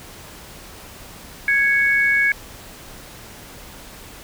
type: tone pair together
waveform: sine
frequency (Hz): 1660.9 / 2217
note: G#6 / C#7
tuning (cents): 0 / 0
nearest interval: perfect fourth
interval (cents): 500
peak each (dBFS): -17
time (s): 1.48-2.32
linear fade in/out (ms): 2
effects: pink hiss -40 dBFS RMS until 4.23 s